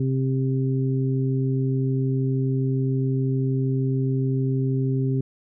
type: harmonic tone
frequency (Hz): 132.4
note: C3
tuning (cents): +21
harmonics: 1 / 2 / 3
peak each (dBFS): -21 / -27 / -30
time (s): 0-5.21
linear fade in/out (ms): 5
effects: none